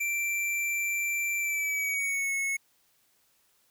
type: tone with pitch glide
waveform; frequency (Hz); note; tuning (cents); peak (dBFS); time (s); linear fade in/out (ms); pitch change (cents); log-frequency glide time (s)
square; 2349 to 2192; D7 to C#7; 0 to -20; -28; 0-2.57; 10; -120; 1.38-2.33
effects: white hiss -68 dBFS RMS until 3.7 s